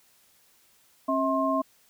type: tone cluster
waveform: sine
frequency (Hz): 270.5 / 646 / 1063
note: C#4 / E5 / C6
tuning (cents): -42 / -35 / +27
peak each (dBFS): -27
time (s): 1.08-1.62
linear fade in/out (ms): 10
effects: white hiss -62 dBFS RMS until 1.89 s